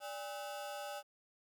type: ring-modulated tone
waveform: 35% pulse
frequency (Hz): 698.5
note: F5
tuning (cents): 0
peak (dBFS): -37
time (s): 0-1.03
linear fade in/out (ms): 50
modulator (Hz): 115
effects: 12-bit